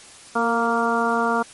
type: harmonic tone with a mistuned harmonic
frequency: 233 Hz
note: A#3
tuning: 1 cent flat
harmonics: 1 / 2 / 3 / 4 / 5 / 6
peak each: -25 / -25 / -25 / -25 / -25 / -25 dBFS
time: 0.35-1.43 s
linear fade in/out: 10 ms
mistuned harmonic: 2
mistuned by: -23 cents
effects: white hiss -44 dBFS RMS until 1.53 s + MP3 48 kbps